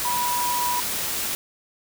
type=tone in noise; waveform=sine; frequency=975 Hz; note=B5; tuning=23 cents flat; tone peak=-23 dBFS; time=0.05-0.8 s; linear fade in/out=0 ms; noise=white; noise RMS=-27 dBFS; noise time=0-1.35 s; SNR=+1 dB; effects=none